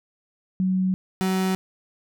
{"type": "tone pair in turn", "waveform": ["sine", "35% pulse"], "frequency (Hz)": [186.7, 188.11], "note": ["F#3", "F#3"], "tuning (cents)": [16, 29], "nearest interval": "unison", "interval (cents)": 13, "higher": "second", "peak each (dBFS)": -19, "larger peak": "neither", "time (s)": [[0.6, 0.94], [1.21, 1.55]], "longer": "neither", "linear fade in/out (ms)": 0, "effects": []}